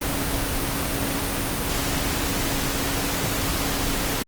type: tone in noise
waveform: sine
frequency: 277.9 Hz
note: C#4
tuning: 4 cents sharp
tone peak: -32 dBFS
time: 0.01-4.23 s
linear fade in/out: 10 ms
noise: pink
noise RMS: -25 dBFS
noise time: 0.01-4.23 s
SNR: -10 dB
effects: Opus 32 kbps